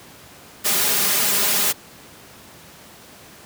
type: noise with comb filter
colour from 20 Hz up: white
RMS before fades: -19 dBFS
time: 0.64-1.73 s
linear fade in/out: 20 ms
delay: 4.9 ms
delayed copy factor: +0.75
effects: pink hiss -44 dBFS RMS until 3.45 s + high-pass 100 Hz 12 dB/octave